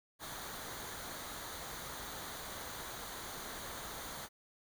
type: noise with comb filter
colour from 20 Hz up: pink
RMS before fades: -45 dBFS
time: 0.19-4.29 s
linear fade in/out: 50 ms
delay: 0.38 ms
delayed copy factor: -0.55
effects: none